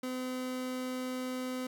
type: tone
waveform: 30% pulse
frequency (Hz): 255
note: C4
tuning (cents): -44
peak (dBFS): -32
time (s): 0.03-1.67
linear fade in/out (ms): 5
effects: none